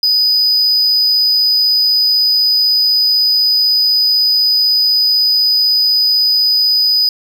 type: tone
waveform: triangle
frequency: 4978 Hz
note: D#8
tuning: in tune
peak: -8 dBFS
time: 0.03-7.09 s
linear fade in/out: 2 ms
effects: none